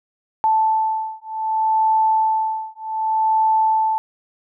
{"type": "beating tone pair", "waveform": "sine", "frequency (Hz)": [878, 878.65], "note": ["A5", "A5"], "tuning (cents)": [-4, -3], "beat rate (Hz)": 0.65, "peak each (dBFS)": -19, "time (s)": [0.44, 3.98], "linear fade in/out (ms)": 0, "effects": []}